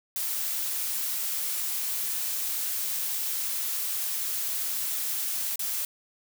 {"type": "noise with dropouts", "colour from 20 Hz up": "blue", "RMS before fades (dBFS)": -30, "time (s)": [0.16, 5.85], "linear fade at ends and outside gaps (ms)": 1, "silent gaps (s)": [5.558, 5.593], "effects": []}